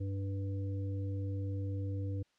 harmonic tone, 98 Hz, G2, in tune, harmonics 1 / 3 / 5, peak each -34 / -44 / -48 dBFS, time 0-2.23 s, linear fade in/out 10 ms, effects white hiss -74 dBFS RMS until 2.38 s + low-pass 5000 Hz 12 dB/octave

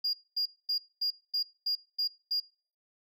sine tone bursts, 4833 Hz, D8, 49 cents sharp, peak -25 dBFS, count 8, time 0.04-2.402 s, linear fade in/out 10 ms, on 94 ms, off 230 ms, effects noise-tail reverb RT60 0.4 s tail -24 dB re dry + tanh soft clip ceiling -25 dBFS

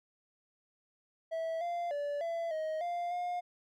triangle tone with pitch steps, 653 / 693 / 578 / 671 / 628 / 698 / 711 Hz, E5 / F5 / D5 / E5 / D#5 / F5 / F5, -17 / -14 / -28 / +31 / +16 / -1 / +31 cents, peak -31 dBFS, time 1.31-3.41 s, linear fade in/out 20 ms, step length 300 ms, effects none

